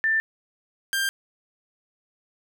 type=tone pair in turn; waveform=sine / sawtooth; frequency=1780 / 1588.6 Hz; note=A6 / G6; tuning=+20 / +23 cents; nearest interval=major second; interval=197 cents; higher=first; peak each=-19 dBFS; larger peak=neither; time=0.04-0.2 / 0.93-1.09 s; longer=neither; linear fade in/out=0 ms; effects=none